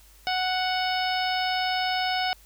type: harmonic tone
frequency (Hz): 740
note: F#5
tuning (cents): 0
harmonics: 1 / 2 / 3 / 4 / 5 / 6 / 7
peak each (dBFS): -26 / -32 / -33 / -33 / -36 / -38 / -34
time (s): 0.27-2.33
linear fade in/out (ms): 0
effects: added 50 Hz sine -53 dBFS peak until 2.45 s + white hiss -56 dBFS RMS until 2.45 s